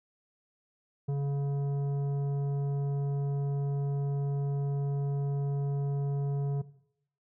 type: tone with tanh clipping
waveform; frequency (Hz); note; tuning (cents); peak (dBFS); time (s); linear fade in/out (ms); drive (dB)
sine; 140.8; C#3; +27; -29; 1.08-6.62; 10; 10
effects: noise-tail reverb RT60 0.7 s tail -17 dB re dry

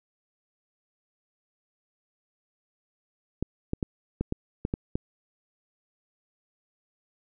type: clicks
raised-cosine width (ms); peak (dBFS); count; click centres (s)
3; -14; 8; 3.426 / 3.734 / 3.828 / 4.21 / 4.324 / 4.651 / 4.739 / 4.955
effects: none

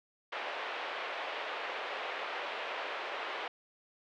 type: band-pass noise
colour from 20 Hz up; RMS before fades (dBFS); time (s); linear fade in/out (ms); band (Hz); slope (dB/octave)
pink; -39; 0.32-3.48; 5; 490 to 3200; 24
effects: none

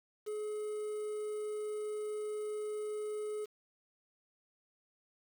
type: tone with quantisation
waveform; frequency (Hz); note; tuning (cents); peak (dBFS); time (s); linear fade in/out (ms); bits
triangle; 423.8; G#4; +35; -34; 0.26-3.46; 20; 9
effects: none

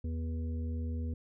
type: harmonic tone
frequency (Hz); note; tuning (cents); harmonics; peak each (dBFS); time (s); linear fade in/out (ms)
80.9; E2; -32; 1 / 3 / 5 / 6; -33 / -41 / -54 / -51; 0.04-1.14; 5
effects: none

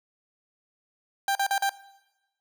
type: tone bursts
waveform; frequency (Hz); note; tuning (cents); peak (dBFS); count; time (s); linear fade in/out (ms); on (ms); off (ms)
30% pulse; 790; G5; +13; -20; 4; 1.28-1.694; 2; 72; 42
effects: noise-tail reverb RT60 1.0 s tail -19 dB re dry

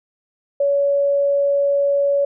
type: tone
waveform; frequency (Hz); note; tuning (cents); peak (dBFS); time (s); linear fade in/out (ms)
sine; 564; C#5; +30; -14; 0.6-2.25; 5
effects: none

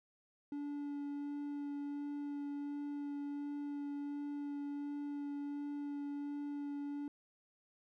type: tone with vibrato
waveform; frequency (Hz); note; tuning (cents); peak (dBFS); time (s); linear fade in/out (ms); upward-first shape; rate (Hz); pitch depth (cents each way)
triangle; 287.6; D4; -36; -37; 0.52-7.08; 2; sine; 1.4; 9
effects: none

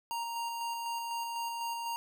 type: tone with tremolo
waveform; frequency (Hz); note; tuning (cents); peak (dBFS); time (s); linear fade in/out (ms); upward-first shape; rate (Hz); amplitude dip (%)
square; 932.3; A#5; 0; -34; 0.11-1.96; 0; square; 4; 25
effects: none

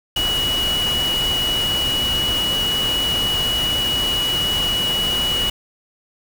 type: tone in noise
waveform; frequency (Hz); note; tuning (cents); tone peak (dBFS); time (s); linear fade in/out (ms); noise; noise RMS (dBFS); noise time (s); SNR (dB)
sine; 2924; F#7; -21; -18; 0.16-5.5; 5; pink; -26; 0.16-5.5; +5
effects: none

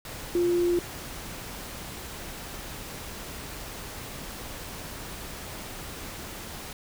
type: tone in noise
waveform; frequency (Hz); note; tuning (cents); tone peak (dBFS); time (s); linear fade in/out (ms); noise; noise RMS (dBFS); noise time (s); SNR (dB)
sine; 349.2; F4; 0; -21; 0.35-0.79; 2; pink; -39; 0.05-6.73; +15
effects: none

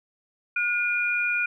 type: tone pair together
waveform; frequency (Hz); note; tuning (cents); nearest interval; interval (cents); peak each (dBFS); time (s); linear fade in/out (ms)
sine; 1443 / 2425; F#6 / D#7; -44 / -45; major sixth; 899; -26 / -24; 0.56-1.46; 5
effects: none

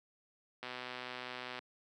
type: click train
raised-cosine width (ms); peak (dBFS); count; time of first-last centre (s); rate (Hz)
0.3; -26; 121; 0.63-1.59; 125
effects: high-pass 200 Hz 12 dB/octave

